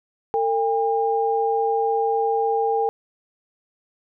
sine tone pair together, 451.8 / 805 Hz, A4 / G5, +46 / +46 cents, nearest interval minor seventh, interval 1000 cents, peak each -21 dBFS, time 0.34-2.89 s, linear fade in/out 0 ms, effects none

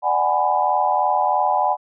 sine chord, G# half-diminished seventh, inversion second, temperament just, 598 / 747.5 / 830.6 / 996.7 Hz, D5 / F#5 / G#5 / B5, +31 / +17 / 0 / +16 cents, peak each -25 / -20 / -20 / -22 dBFS, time 0.02-1.77 s, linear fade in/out 50 ms, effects none

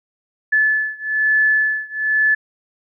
sine beating tone pair, 1731 / 1732.1 Hz, A6 / A6, -29 / -28 cents, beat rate 1.1 Hz, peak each -17 / -18 dBFS, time 0.52-2.35 s, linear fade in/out 10 ms, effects none

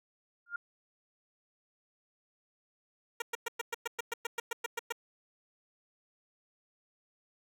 sine tone with exponential growth, 1407 Hz, F6, 12 cents sharp, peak -30 dBFS, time 0.46-0.56 s, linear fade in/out 5 ms, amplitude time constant 21 ms
10% pulse tone bursts, 466.8 Hz, A#4, 2 cents sharp, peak -24 dBFS, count 14, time 3.2-4.924 s, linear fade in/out 5 ms, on 21 ms, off 110 ms
effects none

